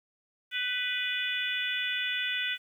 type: harmonic tone with a mistuned harmonic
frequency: 493.9 Hz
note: B4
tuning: in tune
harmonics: 3 / 4 / 5 / 6 / 7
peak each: -35 / -35 / -35 / -35 / -35 dBFS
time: 0.51-2.58 s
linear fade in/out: 50 ms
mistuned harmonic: 3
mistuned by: +22 cents
effects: 10-bit